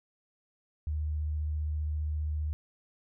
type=tone with vibrato; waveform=sine; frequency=76.1 Hz; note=D#2; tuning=38 cents flat; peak=-29 dBFS; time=0.87-2.53 s; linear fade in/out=0 ms; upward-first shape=square; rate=15 Hz; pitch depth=11 cents each way; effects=none